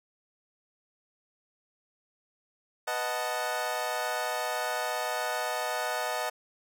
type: chord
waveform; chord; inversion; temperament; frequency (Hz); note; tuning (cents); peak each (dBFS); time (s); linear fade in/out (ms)
25% pulse; B dominant seventh; none; equal; 493.9 / 622.3 / 740 / 880; B4 / D#5 / F#5 / A5; 0 / 0 / 0 / 0; -34 / -30 / -31 / -32; 2.87-6.3; 10
effects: none